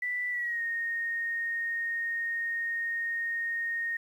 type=tone with pitch glide; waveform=sine; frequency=1975.5 to 1853.9 Hz; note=B6 to A#6; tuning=0 to -10 cents; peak=-29 dBFS; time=0.02-3.97 s; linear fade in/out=5 ms; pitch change=-110 cents; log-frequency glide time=0.3-0.62 s; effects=10-bit